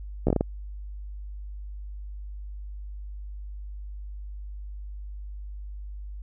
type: slowing click train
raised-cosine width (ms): 2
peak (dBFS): -9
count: 6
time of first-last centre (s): 0.27-0.409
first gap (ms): 14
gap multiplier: 1.35
effects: added 50 Hz sine -35 dBFS peak until 6.22 s